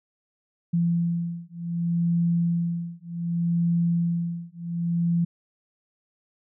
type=beating tone pair; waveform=sine; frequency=170 / 170.66 Hz; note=F3 / F3; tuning=-46 / -40 cents; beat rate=0.66 Hz; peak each=-25 dBFS; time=0.73-5.25 s; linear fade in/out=10 ms; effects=none